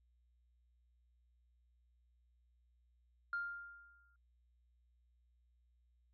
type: tone with exponential decay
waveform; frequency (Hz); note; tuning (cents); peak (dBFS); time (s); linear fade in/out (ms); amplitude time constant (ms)
sine; 1400; F6; +4; -34; 3.33-4.16; 2; 180
effects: tanh soft clip ceiling -32 dBFS + added 60 Hz sine -70 dBFS peak until 6.13 s